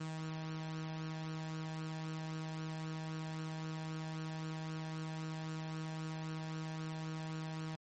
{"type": "tone with flanger", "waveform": "sawtooth", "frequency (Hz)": 158.6, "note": "D#3", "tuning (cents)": 33, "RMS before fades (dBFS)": -42, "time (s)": [0, 7.76], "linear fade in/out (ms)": 10, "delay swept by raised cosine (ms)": [0.69, 1.21], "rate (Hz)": 3.8, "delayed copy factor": 0.5, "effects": ["MP3 32 kbps"]}